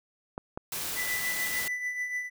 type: clicks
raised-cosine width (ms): 1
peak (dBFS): -21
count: 2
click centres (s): 0.379 / 0.575
type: noise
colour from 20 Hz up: white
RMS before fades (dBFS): -34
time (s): 0.72-1.68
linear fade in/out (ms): 2
type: tone with tremolo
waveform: triangle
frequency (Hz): 1987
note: B6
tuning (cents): +10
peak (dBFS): -26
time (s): 0.95-2.3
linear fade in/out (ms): 50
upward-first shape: triangle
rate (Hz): 6.8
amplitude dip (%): 60
effects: none